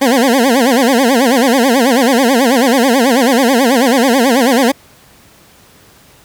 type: tone with vibrato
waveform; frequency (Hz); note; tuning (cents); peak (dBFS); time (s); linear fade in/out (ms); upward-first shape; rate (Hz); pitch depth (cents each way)
20% pulse; 252.1; B3; +36; -3; 0.01-4.72; 10; sine; 9.2; 190
effects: pink hiss -44 dBFS RMS until 6.24 s + high-pass 60 Hz 12 dB/octave